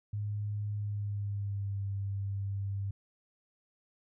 sine tone with pitch glide, 103.83 to 98.97 Hz, G#2 to G2, 0 to +17 cents, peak -32 dBFS, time 0.13-2.91 s, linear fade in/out 5 ms, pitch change -83 cents, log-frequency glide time 0.75-1.83 s, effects none

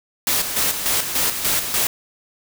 white noise with tremolo, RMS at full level -19 dBFS, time 0.27-1.87 s, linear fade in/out 2 ms, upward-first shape square, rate 3.4 Hz, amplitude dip 55%, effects none

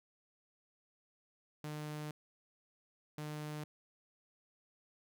sawtooth tone bursts at uneven times, 151 Hz, D3, 48 cents sharp, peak -37 dBFS, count 2, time 1.64-2.11 / 3.18-3.64 s, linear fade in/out 2 ms, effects none

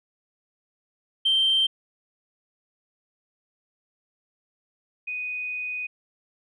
sine tone pair in turn, 3136 / 2489 Hz, G7 / D#7, 0 / 0 cents, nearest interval major third, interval 400 cents, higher first, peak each -17 / -28 dBFS, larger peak first, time 1.25-1.67 / 5.07-5.87 s, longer second, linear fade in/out 10 ms, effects tanh soft clip ceiling -14 dBFS

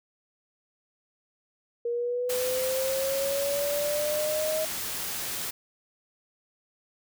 sine linear sweep, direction up, 471.2 to 631 Hz, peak -26 dBFS, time 1.85-4.65 s, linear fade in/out 5 ms
white noise, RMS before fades -33 dBFS, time 2.29-5.51 s, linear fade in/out 10 ms
effects none

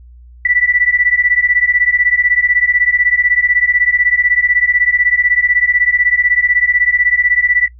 sine beating tone pair, 1958 / 1974 Hz, B6 / B6, -15 / -1 cents, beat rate 16 Hz, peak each -13 dBFS, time 0.45-7.68 s, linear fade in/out 5 ms, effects noise-tail reverb RT60 0.1 s tail -20 dB re dry + added 60 Hz sine -36 dBFS peak until 7.79 s

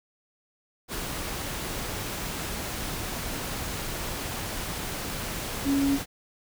sine tone in noise, 277.7 Hz, C#4, 3 cents sharp, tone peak -21 dBFS, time 5.64-5.99 s, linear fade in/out 50 ms, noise pink, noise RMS -33 dBFS, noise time 0.88-6.06 s, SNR +9 dB, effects none

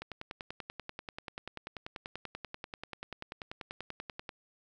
click train, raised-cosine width 0.3 ms, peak -24 dBFS, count 45, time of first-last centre 0.02-4.292 s, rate 10.3 Hz, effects none

